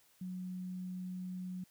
sine tone, 183.2 Hz, F#3, 17 cents flat, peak -39 dBFS, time 0.21-1.64 s, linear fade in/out 5 ms, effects white hiss -68 dBFS RMS until 1.7 s

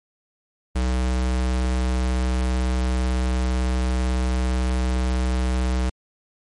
square tone, 63 Hz, B1, 35 cents sharp, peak -20 dBFS, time 0.75-5.9 s, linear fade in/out 10 ms, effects MP3 48 kbps

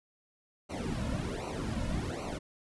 brown noise with flanger, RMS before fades -35 dBFS, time 0.69-2.39 s, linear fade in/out 20 ms, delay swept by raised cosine 0.58 to 2.58 ms, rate 1.3 Hz, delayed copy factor -0.95, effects resampled to 24000 Hz

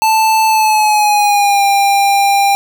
square tone with pitch glide, 880 to 797.7 Hz, A5 to G5, 0 to +30 cents, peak -9 dBFS, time 0.02-2.55 s, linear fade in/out 0 ms, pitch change -170 cents, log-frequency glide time 0.47-1.64 s, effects none

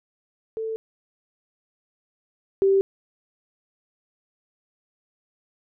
sine tone pair in turn, 444.1 / 389.7 Hz, A4 / G4, +16 / -10 cents, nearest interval major second, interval 226 cents, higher first, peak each -26 / -15 dBFS, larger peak second, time 0.57-0.76 / 2.62-2.81 s, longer neither, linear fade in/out 0 ms, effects none

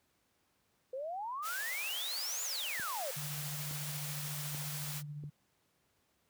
sine exponential two-way sweep, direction up then down, 502 to 7190 to 502 Hz, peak -37 dBFS, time 0.93-3.11 s, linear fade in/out 5 ms, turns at 2.43 s
white high-pass noise, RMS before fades -42 dBFS, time 1.42-5.03 s, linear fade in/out 50 ms, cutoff 470 Hz, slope 48 dB/octave
clicks, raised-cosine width 3 ms, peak -36 dBFS, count 4, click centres 2.797 / 3.711 / 4.548 / 5.238 s
sine tone with tremolo, 147.2 Hz, D3, 4 cents sharp, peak -39 dBFS, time 3.16-5.3 s, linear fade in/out 10 ms, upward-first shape sine, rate 14 Hz, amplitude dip 35%
effects pink hiss -75 dBFS RMS until 6.29 s + high-pass 80 Hz 12 dB/octave

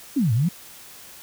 sine exponential two-way sweep, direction down then up, 311.1 to 104.1 to 190.6 Hz, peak -17 dBFS, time 0.16-0.49 s, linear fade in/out 10 ms, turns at 0.33 s, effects white hiss -44 dBFS RMS until 1.22 s

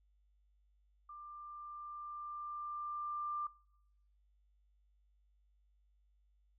sine tone with level ramp, 1189 Hz, D6, 21 cents sharp, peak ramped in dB -48 to -35 dBFS, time 1.09-3.47 s, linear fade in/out 5 ms, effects noise-tail reverb RT60 0.9 s tail -26 dB re dry + added 50 Hz sine -69 dBFS peak until 6.58 s

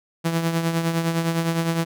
sawtooth tone with tremolo, 165.8 Hz, E3, 10 cents sharp, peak -14 dBFS, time 0.24-1.85 s, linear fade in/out 20 ms, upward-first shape triangle, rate 9.8 Hz, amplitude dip 60%, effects none

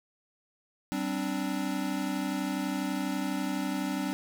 square chord, G suspended fourth, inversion none, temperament equal with one note detuned, 193.08 / 261.6 / 293.7 Hz, G3 / C4 / D4, -26 / 0 / 0 cents, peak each -35 / -35 / -34 dBFS, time 0.92-4.13 s, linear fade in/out 0 ms, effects none

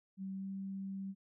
sine tone with pitch glide, 192.1 to 194 Hz, G3 to G3, -35 to -18 cents, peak -39 dBFS, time 0.17-1.15 s, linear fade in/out 50 ms, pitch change +17 cents, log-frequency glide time 0.35-0.47 s, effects none

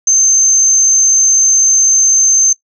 sine tone, 6272 Hz, G8, in tune, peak -6 dBFS, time 0.07-2.53 s, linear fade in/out 5 ms, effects noise-tail reverb RT60 0.1 s tail -19 dB re dry

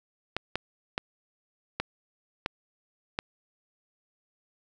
clicks, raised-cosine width 0.3 ms, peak -12 dBFS, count 6, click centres 0.366 / 0.556 / 0.979 / 1.8 / 2.461 / 3.189 s, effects none

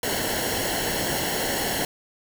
pink noise with comb filter, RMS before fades -26 dBFS, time 0.03-1.85 s, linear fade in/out 2 ms, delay 0.82 ms, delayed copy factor -0.75, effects none

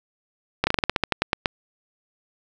slowing click train, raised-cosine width 0.3 ms, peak -3 dBFS, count 13, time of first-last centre 0.64-1.458 s, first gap 30 ms, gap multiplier 1.14, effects none

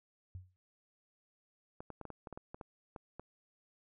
sine tone with exponential decay, 92 Hz, F#2, 9 cents flat, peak -40 dBFS, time 0.35-0.56 s, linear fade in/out 0 ms, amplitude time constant 45 ms
clicks, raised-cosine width 1 ms, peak -31 dBFS, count 12, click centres 1.805 / 1.903 / 2.013 / 2.053 / 2.103 / 2.272 / 2.327 / 2.375 / 2.545 / 2.612 / 2.962 / 3.196 s
effects none

